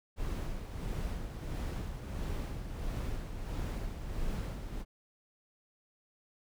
brown noise with tremolo, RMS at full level -35 dBFS, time 0.16-4.85 s, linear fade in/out 50 ms, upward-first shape sine, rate 1.5 Hz, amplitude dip 50%, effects none

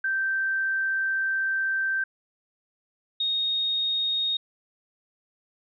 sine tone pair in turn, 1561 / 3723 Hz, G6 / A#7, -8 / -3 cents, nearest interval octave + minor third, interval 1505 cents, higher second, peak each -23 dBFS, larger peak neither, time 0.04-2.04 / 3.2-4.37 s, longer first, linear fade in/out 5 ms, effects none

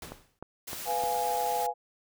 pink noise with exponential decay, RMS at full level -39 dBFS, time 0.02-0.39 s, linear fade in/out 2 ms, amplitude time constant 80 ms
click train, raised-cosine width 1 ms, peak -25 dBFS, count 4, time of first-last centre 0.12-1.037 s, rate 3.27 Hz
white noise, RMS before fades -39 dBFS, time 0.67-1.67 s, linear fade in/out 10 ms
sine chord, F diminished, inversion second, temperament equal, 493.9 / 698.5 / 830.6 Hz, Cb5 / F5 / Ab5, 0 / 0 / 0 cents, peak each -34 / -32 / -29 dBFS, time 0.85-1.74 s, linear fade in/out 50 ms
effects none

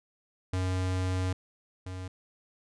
square tone pair in turn, 92.5 / 92.5 Hz, F#2 / F#2, 0 / 0 cents, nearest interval unison, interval 0 cents, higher neither, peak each -28 / -37 dBFS, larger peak first, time 0.53-1.33 / 1.86-2.08 s, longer first, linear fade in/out 5 ms, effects resampled to 22050 Hz

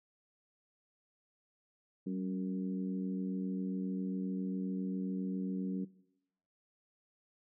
harmonic tone with a mistuned harmonic, 92.5 Hz, F#2, in tune, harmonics 2 / 3 / 4 / 5, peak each -36 / -40 / -47 / -50 dBFS, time 2.06-5.85 s, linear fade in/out 10 ms, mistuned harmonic 2, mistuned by +47 cents, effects noise-tail reverb RT60 0.8 s tail -19 dB re dry

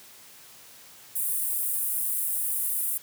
pink high-pass noise, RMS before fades -28 dBFS, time 1.15-2.98 s, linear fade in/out 10 ms, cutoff 9100 Hz, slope 48 dB/octave, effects white hiss -50 dBFS RMS until 3.02 s + high-pass 60 Hz 12 dB/octave

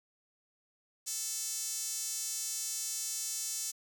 sawtooth tone with high-pass filter, 440 Hz, A4, in tune, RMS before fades -37 dBFS, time 1.06-3.72 s, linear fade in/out 20 ms, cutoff 6600 Hz, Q 2.3, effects none

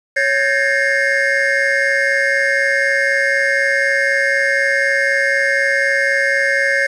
triangle tone cluster, 553 / 1574 / 1698 / 1822 / 2137 Hz, C#5 / G6 / G#6 / A#6 / C7, -4 / +7 / +38 / -40 / +36 cents, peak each -18 dBFS, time 0.16-6.87 s, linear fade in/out 10 ms, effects resampled to 24000 Hz + 7-bit

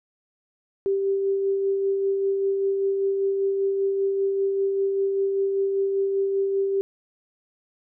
sine tone with tremolo, 392 Hz, G4, in tune, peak -19 dBFS, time 0.86-6.81 s, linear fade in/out 0 ms, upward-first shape sine, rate 5.1 Hz, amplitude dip 30%, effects none

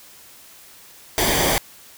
pink noise with comb filter, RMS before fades -19 dBFS, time 1.18-1.58 s, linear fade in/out 0 ms, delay 0.74 ms, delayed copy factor -0.6, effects white hiss -46 dBFS RMS until 1.97 s

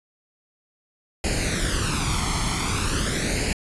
pink noise with flanger, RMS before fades -24 dBFS, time 1.24-3.53 s, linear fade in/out 2 ms, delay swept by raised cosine 0.42 to 0.94 ms, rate 0.44 Hz, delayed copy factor +0.7, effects resampled to 24000 Hz

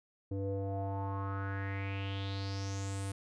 square tone with low-pass filter sweep, 98 Hz, G2, in tune, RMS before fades -37 dBFS, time 0.31-3.12 s, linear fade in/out 5 ms, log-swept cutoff 400 to 9700 Hz, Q 5, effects none

